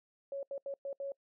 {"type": "tone bursts at uneven times", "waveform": "sine", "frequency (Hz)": 554.4, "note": "C#5", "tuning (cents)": 0, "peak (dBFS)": -36, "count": 5, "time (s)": [[0.32, 0.43], [0.51, 0.58], [0.66, 0.74], [0.85, 0.93], [1, 1.12]], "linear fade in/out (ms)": 2, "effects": ["noise-tail reverb RT60 0.1 s tail -25 dB re dry"]}